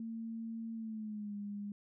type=tone with pitch glide; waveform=sine; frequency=226.6 to 204.2 Hz; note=A#3 to G#3; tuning=-49 to -29 cents; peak=-39 dBFS; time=0-1.72 s; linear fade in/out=2 ms; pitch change=-180 cents; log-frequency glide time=0.74-1.35 s; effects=none